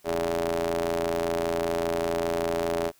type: ring-modulated tone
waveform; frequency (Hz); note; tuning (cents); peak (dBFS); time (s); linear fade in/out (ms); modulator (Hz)
sawtooth; 85.1; F2; -44; -18; 0.04-2.92; 50; 497
effects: white hiss -61 dBFS RMS until 2.99 s